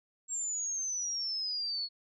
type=exponential sweep; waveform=sine; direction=down; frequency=7550 to 4348 Hz; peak=-32 dBFS; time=0.28-1.89 s; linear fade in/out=50 ms; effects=none